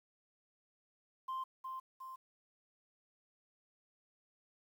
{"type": "tone with echo", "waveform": "sine", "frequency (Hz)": 1046.5, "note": "C6", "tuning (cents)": 0, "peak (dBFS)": -35, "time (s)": [1.28, 1.44], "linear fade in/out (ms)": 10, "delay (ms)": 360, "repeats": 2, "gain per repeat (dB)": -5, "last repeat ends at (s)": 2.16, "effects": ["tanh soft clip ceiling -36 dBFS", "11-bit"]}